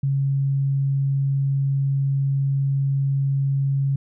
sine tone, 137.6 Hz, C#3, 12 cents flat, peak -18 dBFS, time 0.03-3.96 s, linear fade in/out 5 ms, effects none

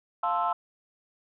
sine chord, F major seventh, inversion none, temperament equal, 698.5 / 880 / 1046.5 / 1318.5 Hz, F5 / A5 / C6 / E6, 0 / 0 / 0 / 0 cents, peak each -29 dBFS, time 0.23-0.53 s, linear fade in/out 5 ms, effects tanh soft clip ceiling -17 dBFS

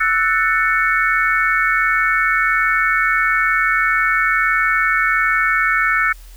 sine chord, F# minor seventh, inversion third, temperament equal with one note detuned, 1318.5 / 1480 / 1779.4 / 2217 Hz, E6 / F#6 / A6 / C#7, 0 / 0 / +19 / 0 cents, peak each -19 dBFS, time 0-6.13 s, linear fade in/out 10 ms, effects added 41 Hz sine -36 dBFS peak until 6.36 s + white hiss -48 dBFS RMS until 6.36 s

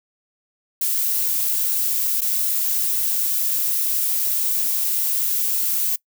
violet noise with dropouts, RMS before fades -21 dBFS, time 0.81-5.96 s, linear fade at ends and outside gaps 5 ms, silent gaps 2.208-2.216 s, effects noise-tail reverb RT60 0.1 s tail -23 dB re dry

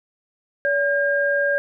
sine tone pair together, 570 / 1612.2 Hz, C#5 / G6, +48 / +48 cents, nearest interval octave + tritone, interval 1800 cents, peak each -20 / -20 dBFS, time 0.65-1.58 s, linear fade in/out 0 ms, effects none

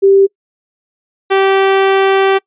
sine / sawtooth tone pair in turn, 392 / 387.9 Hz, G4 / G4, 0 / -18 cents, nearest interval unison, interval 18 cents, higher first, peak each -4 dBFS, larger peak neither, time 0.02-0.27 / 1.3-2.39 s, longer second, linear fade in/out 20 ms, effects noise-tail reverb RT60 0.1 s tail -25 dB re dry + resampled to 8000 Hz

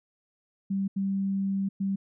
sine tone bursts at uneven times, 195.2 Hz, G3, 7 cents flat, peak -25 dBFS, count 3, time 0.7-0.88 / 0.96-1.69 / 1.8-1.96 s, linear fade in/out 10 ms, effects none

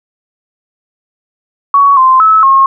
sine tone with pitch steps, 1121 / 1042 / 1299 / 1080 Hz, C#6 / C6 / E6 / C#6, +19 / -7 / -26 / -45 cents, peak -3 dBFS, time 1.74-2.66 s, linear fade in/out 2 ms, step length 230 ms, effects none

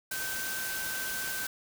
sine tone in noise, 1543 Hz, G6, 28 cents flat, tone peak -36 dBFS, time 0.11-1.47 s, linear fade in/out 5 ms, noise white, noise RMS -36 dBFS, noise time 0.11-1.47 s, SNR -3 dB, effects none

